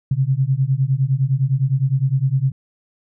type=beating tone pair; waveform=sine; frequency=129 / 138.8 Hz; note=C3 / C#3; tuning=-24 / +3 cents; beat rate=9.8 Hz; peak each=-18 dBFS; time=0.11-2.52 s; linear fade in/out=5 ms; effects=none